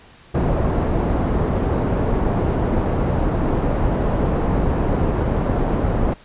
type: low-pass noise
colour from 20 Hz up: pink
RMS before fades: -19 dBFS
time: 0.34-6.14 s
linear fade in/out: 10 ms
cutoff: 750 Hz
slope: 12 dB/octave
effects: pink hiss -47 dBFS RMS until 6.24 s + resampled to 8000 Hz